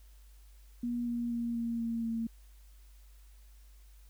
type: tone with pitch steps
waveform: sine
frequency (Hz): 240 / 237.5 / 235.1 / 232.6 / 230.2 / 227.8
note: B3 / A#3 / A#3 / A#3 / A#3 / A#3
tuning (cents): -49 / +33 / +15 / -4 / -22 / -40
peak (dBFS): -31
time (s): 0.83-2.27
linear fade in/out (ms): 5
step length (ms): 240
effects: added 50 Hz sine -53 dBFS peak until 4.09 s + white hiss -67 dBFS RMS until 4.09 s